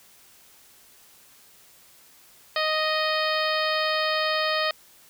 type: harmonic tone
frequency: 622.3 Hz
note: D#5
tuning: in tune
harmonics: 1 / 2 / 3 / 4 / 5 / 6 / 7 / 8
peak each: -27 / -28 / -29 / -33 / -33 / -34 / -32 / -36 dBFS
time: 2.56-4.71 s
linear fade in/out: 2 ms
effects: white hiss -54 dBFS RMS until 5.09 s